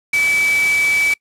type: tone in noise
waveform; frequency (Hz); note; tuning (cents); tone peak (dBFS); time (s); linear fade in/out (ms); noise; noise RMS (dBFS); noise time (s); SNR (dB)
sine; 2300; D7; -37; -13; 0.13-1.14; 5; white; -25; 0.13-1.14; +9
effects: noise-tail reverb RT60 0.1 s tail -24 dB re dry + low-pass 10000 Hz 12 dB/octave